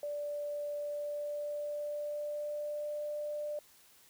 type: tone with pitch glide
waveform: sine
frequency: 585 to 593.9 Hz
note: D5 to D5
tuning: -7 to +19 cents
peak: -35 dBFS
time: 0.03-3.59 s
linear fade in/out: 2 ms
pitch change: +26 cents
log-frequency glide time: 0.72-3 s
effects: white hiss -62 dBFS RMS until 4.09 s